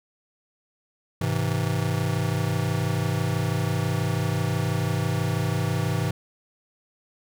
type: chord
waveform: square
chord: Ab augmented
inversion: none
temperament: just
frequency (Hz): 103.83 / 129.78 / 162.23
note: Ab2 / C3 / E3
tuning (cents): 0 / -14 / -27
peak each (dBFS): -28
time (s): 1.21-6.11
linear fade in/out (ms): 5
effects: none